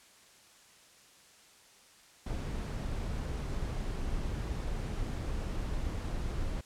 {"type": "noise", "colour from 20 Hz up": "brown", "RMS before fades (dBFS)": -35, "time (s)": [2.26, 6.61], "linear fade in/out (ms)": 5, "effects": ["white hiss -59 dBFS RMS until 6.65 s", "low-pass 9000 Hz 12 dB/octave"]}